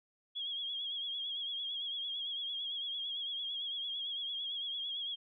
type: tone with vibrato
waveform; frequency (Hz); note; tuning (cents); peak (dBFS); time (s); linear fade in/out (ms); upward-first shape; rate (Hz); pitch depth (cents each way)
sine; 3297; G#7; -13; -36; 0.35-5.16; 20; triangle; 8.9; 68
effects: none